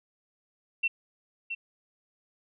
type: tone with echo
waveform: sine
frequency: 2708 Hz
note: E7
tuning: 46 cents sharp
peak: -23 dBFS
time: 0.83-0.88 s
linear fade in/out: 10 ms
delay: 670 ms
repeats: 1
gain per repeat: -8 dB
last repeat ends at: 1.55 s
effects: none